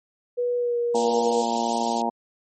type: tone with pitch glide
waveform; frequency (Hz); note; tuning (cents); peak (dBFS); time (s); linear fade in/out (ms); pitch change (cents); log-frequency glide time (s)
sine; 487.3 to 475.9; B4 to A#4; -23 to +36; -21; 0.37-1.43; 20; -41; 0.57-0.78
type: harmonic tone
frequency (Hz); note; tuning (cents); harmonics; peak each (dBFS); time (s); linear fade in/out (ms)
116.54; A#2; 0; 2 / 3 / 4 / 5 / 6 / 7 / 8; -28 / -33 / -33 / -34 / -28 / -28 / -28; 0.94-2.1; 10
type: high-pass noise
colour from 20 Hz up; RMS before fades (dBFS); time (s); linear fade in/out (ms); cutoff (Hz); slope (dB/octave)
white; -32; 0.95-2.02; 5; 2900; 48
effects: MP3 32 kbps